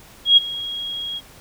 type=tone with ADSR envelope; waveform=sine; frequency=3291 Hz; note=G#7; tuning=16 cents flat; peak=-6 dBFS; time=0.25-1.21 s; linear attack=120 ms; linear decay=19 ms; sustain=-19 dB; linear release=40 ms; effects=pink hiss -46 dBFS RMS until 1.4 s